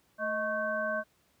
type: harmonic tone with a mistuned harmonic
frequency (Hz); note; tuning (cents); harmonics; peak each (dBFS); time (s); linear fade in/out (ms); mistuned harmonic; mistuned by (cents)
220; A3; 0; 1 / 3 / 5 / 7; -41 / -32 / -38 / -33; 0.18-1.04; 50; 3; -85
effects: pink hiss -69 dBFS RMS until 1.4 s + high-pass 60 Hz 12 dB/octave